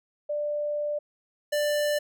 sine / square tone pair in turn, 591 / 591 Hz, D5 / D5, +11 / +11 cents, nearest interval unison, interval 0 cents, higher neither, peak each -26 / -24 dBFS, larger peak second, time 0.29-0.99 / 1.52-1.99 s, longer first, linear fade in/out 10 ms, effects none

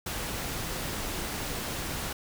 pink noise, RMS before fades -34 dBFS, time 0.06-2.13 s, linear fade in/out 5 ms, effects none

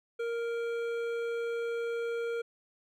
sine tone with hard clipping, 466.2 Hz, A#4, in tune, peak -33 dBFS, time 0.19-2.42 s, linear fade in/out 10 ms, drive 11 dB, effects none

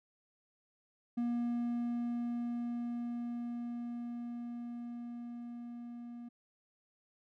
triangle tone with level ramp, 238.4 Hz, A#3, 39 cents sharp, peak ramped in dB -29 to -42 dBFS, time 1.17-6.29 s, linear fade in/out 10 ms, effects none

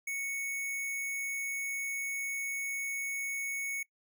sine tone with sample-and-hold, 2218 Hz, C#7, in tune, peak -33 dBFS, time 0.07-3.83 s, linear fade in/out 5 ms, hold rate 8820 Hz, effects noise-tail reverb RT60 0.1 s tail -22 dB re dry

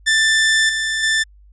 sawtooth tone with level steps, 1771 Hz, A6, 11 cents sharp, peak -9 / -15 / -11 dBFS, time 0.06-1.24 s, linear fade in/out 20 ms, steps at 0.69 / 1.03 s, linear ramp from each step 2 ms, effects added 50 Hz sine -44 dBFS peak until 1.52 s + resampled to 22050 Hz

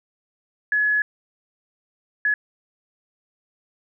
sine tone bursts at uneven times, 1696 Hz, G#6, 36 cents sharp, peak -17 dBFS, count 2, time 0.72-1.02 / 2.25-2.34 s, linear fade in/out 2 ms, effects none

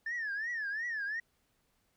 sine tone with vibrato, 1760 Hz, A6, in tune, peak -32 dBFS, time 0.06-1.2 s, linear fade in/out 5 ms, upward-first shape triangle, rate 2.8 Hz, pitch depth 190 cents each way, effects tanh soft clip ceiling -31 dBFS + pink hiss -75 dBFS RMS until 1.96 s

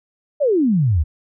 sine exponential sweep, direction down, 622.3 to 69.1 Hz, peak -13 dBFS, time 0.4-1.04 s, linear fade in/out 20 ms, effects none

